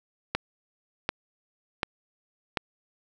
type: click train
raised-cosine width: 0.3 ms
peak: -9 dBFS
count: 4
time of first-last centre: 0.35-2.572 s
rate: 1.35 Hz
effects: 8-bit